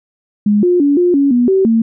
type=tone with pitch steps; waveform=sine; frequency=207.3 / 355.8 / 285.2 / 354.5 / 280 / 243.4 / 383.2 / 226.6 Hz; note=G#3 / F4 / C#4 / F4 / C#4 / B3 / G4 / A#3; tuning=-3 / +32 / +49 / +26 / +18 / -25 / -39 / -49 cents; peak=-8 dBFS; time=0.46-1.82 s; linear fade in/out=5 ms; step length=170 ms; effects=none